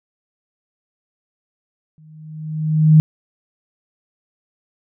sine tone with exponential growth, 155.56 Hz, D#3, in tune, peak -4 dBFS, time 1.98-3 s, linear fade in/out 0 ms, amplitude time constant 220 ms, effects none

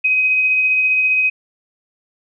sine tone with tremolo, 2520 Hz, D#7, 21 cents sharp, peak -11 dBFS, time 0.04-1.3 s, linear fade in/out 10 ms, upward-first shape triangle, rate 15 Hz, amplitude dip 30%, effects none

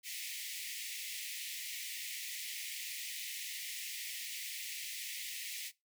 pink high-pass noise, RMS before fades -43 dBFS, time 0.03-5.72 s, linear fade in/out 50 ms, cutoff 1900 Hz, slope 96 dB/octave, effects noise-tail reverb RT60 0.2 s tail -19 dB re dry

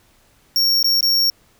square tone with dropouts, 5520 Hz, F8, 21 cents flat, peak -14 dBFS, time 0.56-1.3 s, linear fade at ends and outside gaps 1 ms, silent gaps 0.829-0.844 / 1.008-1.028 s, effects pink hiss -56 dBFS RMS until 1.59 s

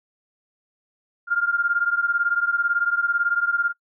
sine beating tone pair, 1396.9 / 1414.9 Hz, F6 / F6, 0 / +22 cents, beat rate 18 Hz, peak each -21 / -23 dBFS, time 1.27-3.73 s, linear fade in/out 50 ms, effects noise-tail reverb RT60 0.1 s tail -23 dB re dry

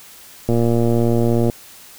click train, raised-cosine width 2 ms, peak -5 dBFS, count 119, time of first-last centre 0.49-1.499 s, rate 117 Hz, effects white hiss -42 dBFS RMS until 1.98 s

